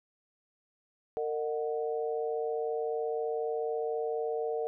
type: tone cluster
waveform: sine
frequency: 457.2 / 613 / 737 Hz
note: A#4 / D#5 / F#5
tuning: -34 / -26 / -7 cents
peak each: -31 / -38 / -38 dBFS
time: 1.17-4.67 s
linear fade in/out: 0 ms
effects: none